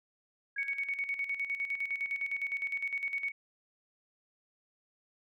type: tone with exponential decay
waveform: sine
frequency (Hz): 1651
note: G#6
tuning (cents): -11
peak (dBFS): -37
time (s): 0.56-1.07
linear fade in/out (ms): 5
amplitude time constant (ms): 110
type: tone with tremolo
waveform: sine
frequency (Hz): 2228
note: C#7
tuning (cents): +8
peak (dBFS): -30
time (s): 0.58-3.32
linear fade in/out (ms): 5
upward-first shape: square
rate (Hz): 9.8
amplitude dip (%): 65
effects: none